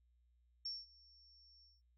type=tone with ADSR envelope; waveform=sine; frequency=5460 Hz; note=F8; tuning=40 cents flat; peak=-39 dBFS; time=0.65-1.82 s; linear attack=7 ms; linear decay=200 ms; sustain=-24 dB; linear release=190 ms; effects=added 60 Hz sine -70 dBFS peak until 1.97 s